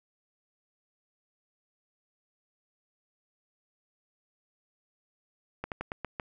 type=slowing click train; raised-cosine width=0.5 ms; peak=-19 dBFS; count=6; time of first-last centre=5.64-6.198 s; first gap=78 ms; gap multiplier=1.18; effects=none